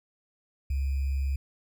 sine tone with sample-and-hold, 68.2 Hz, C#2, 28 cents flat, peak -25 dBFS, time 0.7-1.36 s, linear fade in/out 5 ms, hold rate 2450 Hz, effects none

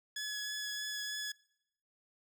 15% pulse tone with vibrato, 1695 Hz, G#6, 35 cents sharp, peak -31 dBFS, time 0.16-1.32 s, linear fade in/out 5 ms, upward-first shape triangle, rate 3.2 Hz, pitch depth 13 cents each way, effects noise-tail reverb RT60 0.9 s tail -26 dB re dry

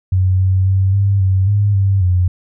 sine tone with pitch steps, 93.1 / 94.2 / 95.7 / 99.2 / 95 / 102.3 / 97.7 / 90.3 Hz, F#2 / F#2 / G2 / G2 / F#2 / G#2 / G2 / F#2, +11 / +32 / -41 / +21 / +46 / -26 / -5 / -42 cents, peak -10 dBFS, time 0.12-2.28 s, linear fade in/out 5 ms, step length 270 ms, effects none

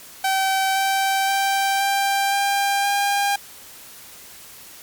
sawtooth tone with pitch steps, 770 / 776.7 / 783.5 / 790.3 / 797.2 / 804.1 Hz, G5 / G5 / G5 / G5 / G5 / G5, -31 / -16 / -1 / +14 / +29 / +44 cents, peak -14 dBFS, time 0.24-3.36 s, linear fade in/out 5 ms, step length 520 ms, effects white hiss -42 dBFS RMS until 4.82 s + MP3 96 kbps

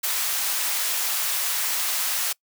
white high-pass noise, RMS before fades -25 dBFS, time 0.03-2.33 s, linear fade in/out 10 ms, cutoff 800 Hz, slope 12 dB/octave, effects noise-tail reverb RT60 0.1 s tail -24 dB re dry

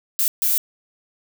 violet noise bursts at uneven times, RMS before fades -19 dBFS, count 2, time 0.19-0.28 / 0.42-0.58 s, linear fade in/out 0 ms, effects none

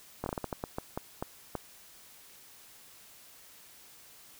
slowing click train, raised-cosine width 1 ms, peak -19 dBFS, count 12, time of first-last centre 0.24-1.553 s, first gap 22 ms, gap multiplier 1.31, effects white hiss -55 dBFS RMS until 4.39 s

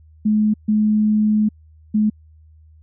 sine tone bursts at uneven times, 213.2 Hz, G#3, 46 cents sharp, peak -13 dBFS, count 3, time 0.25-0.54 / 0.68-1.49 / 1.94-2.1 s, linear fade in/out 10 ms, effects added 78 Hz sine -45 dBFS peak until 2.82 s

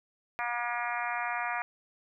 harmonic tone, 239.5 Hz, A#3, 47 cents sharp, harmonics 3 / 4 / 5 / 6 / 7 / 8 / 9 / 10, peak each -36 / -37 / -38 / -39 / -39 / -40 / -41 / -41 dBFS, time 0.39-1.62 s, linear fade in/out 0 ms, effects none

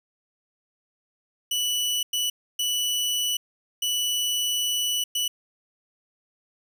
sawtooth tone bursts at uneven times, 2960 Hz, F#7, in tune, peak -20 dBFS, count 5, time 1.51-2.03 / 2.13-2.3 / 2.59-3.37 / 3.82-5.04 / 5.15-5.28 s, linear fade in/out 5 ms, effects none

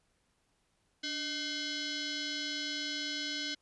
sine tone with frequency modulation, 618 Hz, D#5, 12 cents flat, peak -34 dBFS, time 1.03-3.55 s, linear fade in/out 10 ms, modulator 910 Hz, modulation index 5.2, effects pink hiss -75 dBFS RMS until 3.61 s + resampled to 24000 Hz

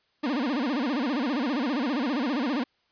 40% pulse tone with vibrato, 267.3 Hz, C4, 37 cents sharp, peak -24 dBFS, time 0.23-2.64 s, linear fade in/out 10 ms, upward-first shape sine, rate 15 Hz, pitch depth 250 cents each way, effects white hiss -69 dBFS RMS until 2.91 s + resampled to 11025 Hz

